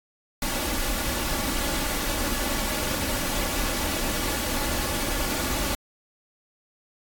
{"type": "noise with comb filter", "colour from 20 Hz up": "pink", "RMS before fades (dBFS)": -27, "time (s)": [0.42, 5.75], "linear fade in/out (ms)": 2, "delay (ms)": 3.5, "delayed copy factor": 0.55, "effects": ["AAC 64 kbps"]}